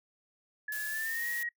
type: tone with pitch glide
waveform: sine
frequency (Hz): 1708 to 1895.1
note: G#6 to A#6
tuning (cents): +48 to +28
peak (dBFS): -33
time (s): 0.68-1.49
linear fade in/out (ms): 5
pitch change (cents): +180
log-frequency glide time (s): 0.87-1.27
type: noise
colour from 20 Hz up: blue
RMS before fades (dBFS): -41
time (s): 0.72-1.43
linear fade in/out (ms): 2
effects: noise-tail reverb RT60 0.1 s tail -22 dB re dry